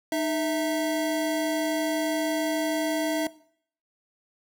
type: tone pair together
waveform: square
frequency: 307.7 / 654.8 Hz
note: D#4 / E5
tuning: -19 / -12 cents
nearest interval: octave + minor second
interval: 1307 cents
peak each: -28 dBFS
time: 0.12-3.27 s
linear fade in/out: 2 ms
effects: noise-tail reverb RT60 0.6 s tail -19 dB re dry